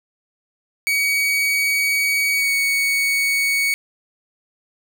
40% pulse tone with pitch glide, 2256 to 2230 Hz, C#7 to C#7, +30 to +10 cents, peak -16 dBFS, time 0.87-3.74 s, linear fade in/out 0 ms, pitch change -20 cents, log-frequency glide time 2.35-2.52 s, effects none

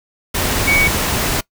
sine tone in noise, 2247 Hz, C#7, 23 cents sharp, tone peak -12 dBFS, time 0.67-0.88 s, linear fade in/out 10 ms, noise pink, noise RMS -18 dBFS, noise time 0.34-1.41 s, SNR +3 dB, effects noise-tail reverb RT60 0.1 s tail -21 dB re dry

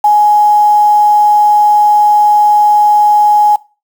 sine tone with quantisation, 836 Hz, G#5, 11 cents sharp, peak -4 dBFS, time 0.04-3.56 s, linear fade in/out 5 ms, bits 5, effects noise-tail reverb RT60 0.3 s tail -20 dB re dry

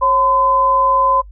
sine tone pair together, 544.7 / 1020 Hz, C#5 / C6, -30 / -44 cents, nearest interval major seventh, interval 1086 cents, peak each -19 / -11 dBFS, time 0.01-1.22 s, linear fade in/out 20 ms, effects noise-tail reverb RT60 0.1 s tail -26 dB re dry + added 50 Hz sine -34 dBFS peak until 1.31 s

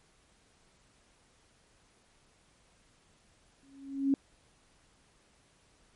sine tone with exponential growth, 274.3 Hz, C#4, 18 cents flat, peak -21 dBFS, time 3.63-4.14 s, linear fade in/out 1 ms, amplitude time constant 110 ms, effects pink hiss -66 dBFS RMS until 5.95 s + MP3 48 kbps

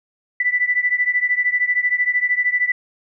sine beating tone pair, 1975.5 / 1988.5 Hz, B6 / B6, 0 / +11 cents, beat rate 13 Hz, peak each -18 / -20 dBFS, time 0.4-2.72 s, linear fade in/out 5 ms, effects none

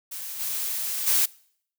blue noise with level steps, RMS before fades -35 / -29 / -21 dBFS, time 0.11-1.26 s, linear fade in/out 10 ms, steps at 0.39 / 1.06 s, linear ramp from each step 20 ms, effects noise-tail reverb RT60 0.6 s tail -23 dB re dry

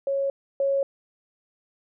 sine tone pair in turn, 551 / 551 Hz, C#5 / C#5, -11 / -11 cents, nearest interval unison, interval 0 cents, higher neither, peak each -22 / -20 dBFS, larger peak second, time 0.07-0.3 / 0.6-0.83 s, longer neither, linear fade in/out 2 ms, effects none

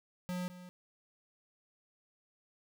square tone with echo, 180.2 Hz, F#3, 45 cents flat, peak -36 dBFS, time 0.29-0.48 s, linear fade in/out 0 ms, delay 210 ms, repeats 1, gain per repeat -13 dB, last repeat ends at 0.69 s, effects none

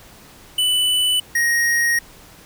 square tone pair in turn, 2984 / 1875.2 Hz, F#7 / A#6, +14 / +10 cents, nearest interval minor sixth, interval 804 cents, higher first, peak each -16 dBFS, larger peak neither, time 0.58-1.2 / 1.35-1.99 s, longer second, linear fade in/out 5 ms, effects pink hiss -45 dBFS RMS until 2.45 s

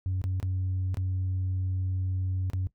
sine tone with dropouts, 93.1 Hz, F#2, 11 cents sharp, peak -25 dBFS, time 0.06-2.67 s, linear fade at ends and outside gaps 0 ms, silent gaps 0.216-0.24 / 0.4-0.428 / 0.944-0.971 / 2.5-2.534 s, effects noise-tail reverb RT60 0.1 s tail -17 dB re dry + tanh soft clip ceiling -24 dBFS

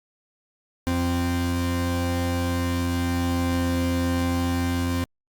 40% pulse tone pair together, 87 / 260.7 Hz, F2 / C4, -6 / -6 cents, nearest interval octave + perfect fifth, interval 1900 cents, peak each -24 dBFS, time 0.87-5.04 s, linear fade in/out 0 ms, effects Opus 48 kbps

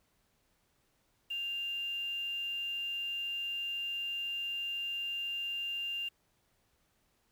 sine tone with quantisation, 2794 Hz, F7, in tune, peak -34 dBFS, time 1.3-6.09 s, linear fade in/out 10 ms, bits 9, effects pink hiss -74 dBFS RMS until 7.31 s

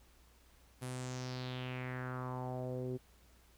sawtooth tone with low-pass filter sweep, 127.1 Hz, C3, 50 cents flat, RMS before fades -41 dBFS, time 0.81-2.98 s, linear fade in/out 20 ms, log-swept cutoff 11000 to 360 Hz, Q 3.6, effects added 60 Hz sine -64 dBFS peak until 3.57 s + pink hiss -67 dBFS RMS until 3.57 s

